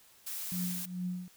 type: noise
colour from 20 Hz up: blue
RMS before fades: -39 dBFS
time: 0.26-0.86 s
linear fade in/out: 10 ms
type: tone with tremolo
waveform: sine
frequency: 180.4 Hz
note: F#3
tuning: 44 cents flat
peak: -31 dBFS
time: 0.52-1.28 s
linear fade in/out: 0 ms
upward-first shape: triangle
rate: 2.3 Hz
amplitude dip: 85%
effects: white hiss -61 dBFS RMS until 1.36 s